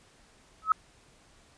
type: tone with exponential growth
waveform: sine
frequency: 1287 Hz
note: E6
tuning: 42 cents flat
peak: -15 dBFS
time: 0.62-0.72 s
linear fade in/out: 2 ms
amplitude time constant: 20 ms
effects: pink hiss -60 dBFS RMS until 1.57 s + resampled to 22050 Hz